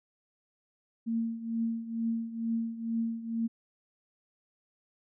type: tone with tremolo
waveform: sine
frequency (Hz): 228.4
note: A#3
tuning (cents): -35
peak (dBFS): -26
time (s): 1.06-3.48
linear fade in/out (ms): 20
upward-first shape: triangle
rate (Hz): 2.2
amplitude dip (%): 80
effects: none